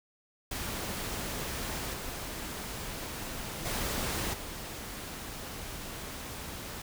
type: noise with level steps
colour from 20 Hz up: pink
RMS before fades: -36 / -39 / -33 / -41 dBFS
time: 0.51-6.82 s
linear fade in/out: 5 ms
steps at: 1.93 / 3.65 / 4.33 s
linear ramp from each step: 10 ms
effects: none